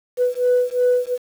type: beating tone pair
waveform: sine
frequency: 493.9 / 496.7 Hz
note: B4 / B4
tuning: 0 / +10 cents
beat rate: 2.8 Hz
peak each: -17 dBFS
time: 0.17-1.18 s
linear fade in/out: 50 ms
effects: tanh soft clip ceiling -10 dBFS + 7-bit